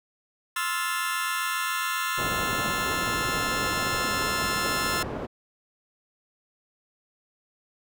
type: chord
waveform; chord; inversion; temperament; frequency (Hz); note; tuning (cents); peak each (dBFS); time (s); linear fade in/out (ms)
sawtooth; F major seventh; second; just; 1047.7 / 1309.6 / 1396.9 / 1746.1; C6 / E6 / F6 / A6; +2 / -12 / 0 / -14; -28; 0.56-5.03; 5
type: low-pass noise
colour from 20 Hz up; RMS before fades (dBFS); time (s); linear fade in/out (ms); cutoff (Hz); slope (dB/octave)
white; -33; 2.17-5.27; 20; 610; 12
effects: none